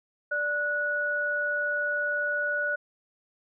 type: tone pair together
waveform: sine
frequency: 587 / 1467.2 Hz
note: D5 / F#6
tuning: -1 / -15 cents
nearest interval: octave + major third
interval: 1586 cents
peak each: -32 / -26 dBFS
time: 0.31-2.76 s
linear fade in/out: 10 ms
effects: none